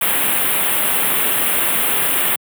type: band-stop noise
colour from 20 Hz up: white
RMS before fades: -17 dBFS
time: 0.01-2.36 s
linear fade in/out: 5 ms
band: 3400 to 9000 Hz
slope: 48 dB/octave
effects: high-pass 150 Hz 12 dB/octave